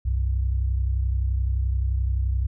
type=tone pair together; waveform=sine; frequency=64.2 / 95.78 Hz; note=C2 / G2; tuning=-32 / -40 cents; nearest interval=perfect fifth; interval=692 cents; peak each=-21 / -28 dBFS; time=0.05-2.47 s; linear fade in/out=10 ms; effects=none